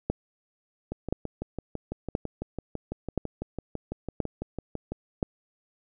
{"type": "two click trains", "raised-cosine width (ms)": 2, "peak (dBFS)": [-12, -19], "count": [6, 25], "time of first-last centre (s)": [[0.1, 5.228], [0.92, 4.92]], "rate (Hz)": [0.975, 6], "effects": []}